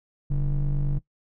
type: ring-modulated tone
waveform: triangle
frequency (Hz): 82.41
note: E2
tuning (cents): 0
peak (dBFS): -16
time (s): 0.3-0.99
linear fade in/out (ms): 10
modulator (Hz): 57.8
effects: noise-tail reverb RT60 0.1 s tail -17 dB re dry